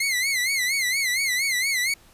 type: tone with vibrato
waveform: sawtooth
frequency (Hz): 2093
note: C7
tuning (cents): 0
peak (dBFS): -18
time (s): 0-1.94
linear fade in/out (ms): 5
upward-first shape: sine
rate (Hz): 4.3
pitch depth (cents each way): 120
effects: pink hiss -54 dBFS RMS until 2.13 s + resampled to 32000 Hz